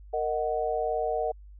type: chord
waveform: sine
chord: D# minor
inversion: second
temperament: equal with one note detuned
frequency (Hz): 463.5 / 622.3 / 740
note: A#4 / D#5 / F#5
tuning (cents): -10 / 0 / 0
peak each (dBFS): -30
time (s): 0.13-1.32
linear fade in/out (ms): 10
effects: added 50 Hz sine -45 dBFS peak until 1.59 s